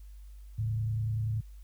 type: tone with frequency modulation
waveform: sine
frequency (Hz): 110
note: A2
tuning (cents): 0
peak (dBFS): -28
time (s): 0.58-1.41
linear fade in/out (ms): 10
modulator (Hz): 30.3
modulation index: 0.46
effects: added 50 Hz sine -45 dBFS peak until 1.63 s + white hiss -68 dBFS RMS until 1.63 s

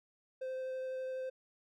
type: tone with vibrato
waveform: triangle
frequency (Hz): 519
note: C5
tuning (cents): -14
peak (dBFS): -35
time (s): 0.41-1.3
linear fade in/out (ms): 10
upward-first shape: triangle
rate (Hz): 12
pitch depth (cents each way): 9
effects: none

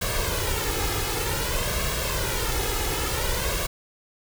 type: noise with flanger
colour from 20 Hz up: pink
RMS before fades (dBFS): -26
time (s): 0.01-3.67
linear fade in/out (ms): 10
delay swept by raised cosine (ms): 1.8 to 2.39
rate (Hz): 0.54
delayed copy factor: +0.7
effects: none

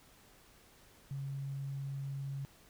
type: tone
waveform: sine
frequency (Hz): 137.8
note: C#3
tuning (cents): -10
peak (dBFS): -37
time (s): 1.11-2.45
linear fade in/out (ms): 0
effects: pink hiss -62 dBFS RMS until 2.69 s

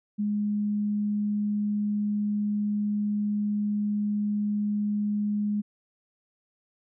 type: tone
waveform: sine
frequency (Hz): 207.7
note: G#3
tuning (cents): 0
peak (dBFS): -24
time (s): 0.18-5.62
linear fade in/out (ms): 20
effects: none

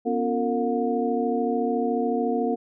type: tone cluster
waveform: sine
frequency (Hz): 243.3 / 277.1 / 350.2 / 454.4 / 717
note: B3 / C#4 / F4 / A#4 / F5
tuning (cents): -26 / -1 / +5 / -44 / +45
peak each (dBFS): -26 / -30 / -32 / -26 / -29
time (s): 0.05-2.56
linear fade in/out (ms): 20
effects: none

